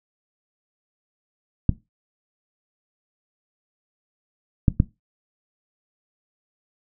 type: clicks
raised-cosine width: 5 ms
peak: -3 dBFS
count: 3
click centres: 1.693 / 4.682 / 4.801 s
effects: noise-tail reverb RT60 0.2 s tail -17 dB re dry